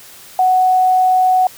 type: tone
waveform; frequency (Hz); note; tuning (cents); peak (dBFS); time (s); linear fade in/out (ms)
sine; 742; F#5; +5; -9; 0.39-1.47; 2
effects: white hiss -39 dBFS RMS until 1.57 s